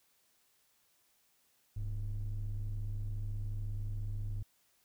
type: ring-modulated tone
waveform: triangle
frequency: 65.41 Hz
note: C2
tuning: in tune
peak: -28 dBFS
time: 1.76-4.43 s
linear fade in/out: 10 ms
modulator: 37.1 Hz
effects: tanh soft clip ceiling -30 dBFS + white hiss -72 dBFS RMS until 4.84 s